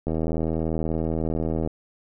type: click train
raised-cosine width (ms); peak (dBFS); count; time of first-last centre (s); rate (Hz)
2; -13; 130; 0.07-1.674; 80.4
effects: none